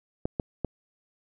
clicks, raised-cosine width 2 ms, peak -14 dBFS, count 3, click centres 0.255 / 0.398 / 0.647 s, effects none

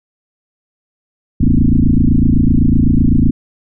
sine tone with frequency modulation, 116.54 Hz, A#2, in tune, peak -7 dBFS, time 1.4-3.31 s, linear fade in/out 10 ms, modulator 27.9 Hz, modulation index 5.8, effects none

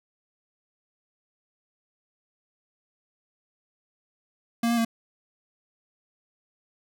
square tone with pitch steps, 232.9 / 235.4 / 228.7 Hz, A#3 / A#3 / A#3, -1 / +17 / -33 cents, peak -22 dBFS, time 4.63-4.849 s, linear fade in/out 5 ms, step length 73 ms, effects none

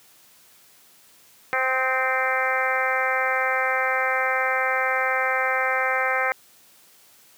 harmonic tone with a mistuned harmonic, 260.6 Hz, C4, 7 cents flat, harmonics 2 / 3 / 4 / 5 / 6 / 7 / 8 / 9, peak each -28 / -28 / -32 / -28 / -27 / -29 / -27 / -33 dBFS, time 1.53-6.32 s, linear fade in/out 0 ms, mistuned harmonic 5, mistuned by -27 cents, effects white hiss -54 dBFS RMS until 7.37 s + high-pass 100 Hz 12 dB/octave

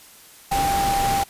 sine tone in noise, 792 Hz, G5, 18 cents sharp, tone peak -19 dBFS, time 0.51-1.24 s, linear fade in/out 10 ms, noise pink, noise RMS -26 dBFS, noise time 0.51-1.24 s, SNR +4 dB, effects white hiss -47 dBFS RMS until 1.29 s + resampled to 32000 Hz

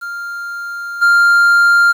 triangle tone with level steps, 1396.9 Hz, F6, in tune, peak -20 / -5 dBFS, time 0.01-1.93 s, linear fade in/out 20 ms, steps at 1.01 s, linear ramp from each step 20 ms, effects 7-bit

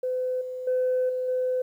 sine tone with level steps, 508 Hz, B4, 49 cents sharp, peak -24 / -31 / -20 / -25 / -22 dBFS, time 0.03-1.62 s, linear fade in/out 5 ms, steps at 0.41 / 0.67 / 1.09 / 1.28 s, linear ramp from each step 5 ms, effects tanh soft clip ceiling -18 dBFS + 10-bit

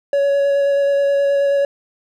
triangle tone with vibrato, 561 Hz, C#5, 21 cents sharp, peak -11 dBFS, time 0.13-1.65 s, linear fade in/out 2 ms, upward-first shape square, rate 9.4 Hz, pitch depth 9 cents each way, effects none

